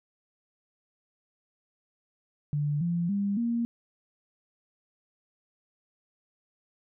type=tone with pitch steps; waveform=sine; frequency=146.83 / 171.61 / 200.6 / 234.4 Hz; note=D3 / F3 / G3 / A#3; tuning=0 / -30 / +40 / +10 cents; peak=-25 dBFS; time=2.53-3.65 s; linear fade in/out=0 ms; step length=280 ms; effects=none